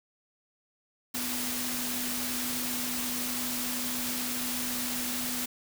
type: tone in noise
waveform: sine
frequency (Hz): 246.9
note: B3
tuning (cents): 0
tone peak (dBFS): -37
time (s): 1.14-5.46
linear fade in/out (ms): 10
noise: white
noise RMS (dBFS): -33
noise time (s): 1.14-5.46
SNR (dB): -7
effects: none